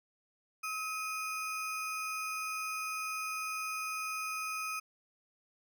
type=ring-modulated tone; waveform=square; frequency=1880 Hz; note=A#6; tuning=14 cents sharp; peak=-33 dBFS; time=0.63-4.8 s; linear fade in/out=10 ms; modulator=599 Hz; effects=none